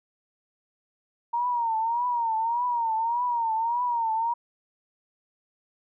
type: tone with vibrato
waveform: sine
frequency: 932.3 Hz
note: A#5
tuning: in tune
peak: -23 dBFS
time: 1.33-4.34 s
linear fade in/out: 10 ms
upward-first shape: triangle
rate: 1.7 Hz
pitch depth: 110 cents each way
effects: none